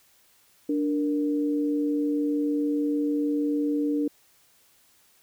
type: tone pair together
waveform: sine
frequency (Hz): 292.8 / 466.2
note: D4 / A#4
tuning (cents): -5 / 0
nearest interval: minor sixth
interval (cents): 805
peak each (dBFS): -23 / -31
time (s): 0.69-4.08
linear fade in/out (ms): 5
effects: white hiss -61 dBFS RMS until 5.22 s